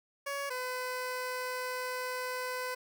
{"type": "tone pair in turn", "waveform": "15% pulse", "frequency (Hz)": [561, 505.2], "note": ["C#5", "B4"], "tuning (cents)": [21, 39], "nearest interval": "major second", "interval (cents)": 182, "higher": "first", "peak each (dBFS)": -28, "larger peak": "neither", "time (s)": [[0.26, 0.5], [0.5, 2.75]], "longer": "second", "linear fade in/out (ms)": 10, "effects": []}